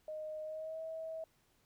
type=tone with pitch glide; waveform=sine; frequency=619 to 644.5 Hz; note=D#5 to E5; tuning=-9 to -39 cents; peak=-40 dBFS; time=0.08-1.24 s; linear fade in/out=2 ms; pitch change=+70 cents; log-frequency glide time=0.43-0.81 s; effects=pink hiss -73 dBFS RMS until 1.65 s